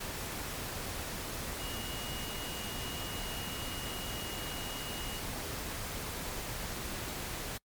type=tone in noise; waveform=sine; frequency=2875 Hz; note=F7; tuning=50 cents sharp; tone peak=-44 dBFS; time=1.59-5.2 s; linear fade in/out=10 ms; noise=pink; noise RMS=-39 dBFS; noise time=0-7.58 s; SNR=-8 dB; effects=noise-tail reverb RT60 0.1 s tail -25 dB re dry + MP3 96 kbps